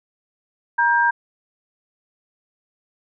sine tone pair together, 946 / 1591 Hz, A#5 / G6, +25 / +25 cents, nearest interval major sixth, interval 900 cents, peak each -17 dBFS, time 0.78-1.11 s, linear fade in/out 10 ms, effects none

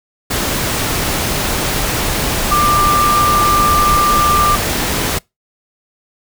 sine tone in noise, 1188 Hz, D6, 20 cents sharp, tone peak -10 dBFS, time 2.51-4.56 s, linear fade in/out 10 ms, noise pink, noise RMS -17 dBFS, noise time 0.3-5.19 s, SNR +4 dB, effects noise-tail reverb RT60 0.2 s tail -25 dB re dry

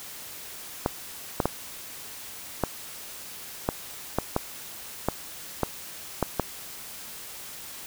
clicks, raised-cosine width 1 ms, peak -8 dBFS, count 11, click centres 0.861 / 1.402 / 1.456 / 2.637 / 3.689 / 4.186 / 4.364 / 5.086 / 5.633 / 6.227 / 6.397 s, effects white hiss -41 dBFS RMS until 7.86 s

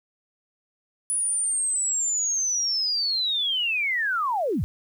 sine linear sweep, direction down, 9910 to 56.3 Hz, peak -22 dBFS, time 1.1-4.64 s, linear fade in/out 0 ms, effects 9-bit

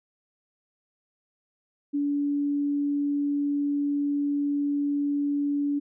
sine tone, 287 Hz, D4, 40 cents flat, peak -23 dBFS, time 1.93-5.8 s, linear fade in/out 20 ms, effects none

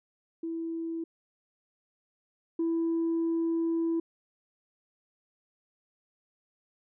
sine tone pair in turn, 329.6 / 331 Hz, E4 / E4, 0 / +7 cents, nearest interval unison, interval 7 cents, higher second, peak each -31 / -24 dBFS, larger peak second, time 0.43-1.04 / 2.59-4 s, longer second, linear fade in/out 5 ms, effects tanh soft clip ceiling -23 dBFS

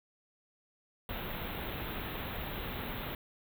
pink band-stop noise, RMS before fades -39 dBFS, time 1.09-3.15 s, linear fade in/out 2 ms, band 3900 to 12000 Hz, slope 96 dB/octave, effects none

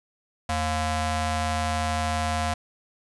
sawtooth ring-modulated tone, 311.1 Hz, D#4, in tune, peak -17 dBFS, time 0.49-2.54 s, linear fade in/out 5 ms, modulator 394 Hz, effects resampled to 24000 Hz

